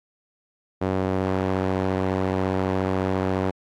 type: tone with band-pass filter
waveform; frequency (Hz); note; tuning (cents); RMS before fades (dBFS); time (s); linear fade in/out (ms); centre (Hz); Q
sawtooth; 94.4; F#2; +35; -24; 0.81-3.51; 10; 480; 0.74
effects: AAC 48 kbps